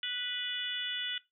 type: harmonic tone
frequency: 492.6 Hz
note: B4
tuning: 5 cents flat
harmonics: 3 / 4 / 5 / 6 / 7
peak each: -42 / -43 / -46 / -36 / -37 dBFS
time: 0.03-1.18 s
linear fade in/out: 2 ms
effects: noise-tail reverb RT60 0.2 s tail -18 dB re dry